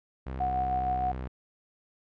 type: tone with pitch glide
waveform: sawtooth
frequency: 65.2 to 64.19 Hz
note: C2 to C2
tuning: -5 to -32 cents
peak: -30 dBFS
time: 0.26-1.28 s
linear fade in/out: 10 ms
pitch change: -27 cents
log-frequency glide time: 0.58-1.1 s
type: tone with tremolo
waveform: sine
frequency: 733 Hz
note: F#5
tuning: 16 cents flat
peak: -25 dBFS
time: 0.4-1.12 s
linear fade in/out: 5 ms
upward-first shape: sine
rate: 6.4 Hz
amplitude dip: 30%
effects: low-pass 2000 Hz 12 dB/octave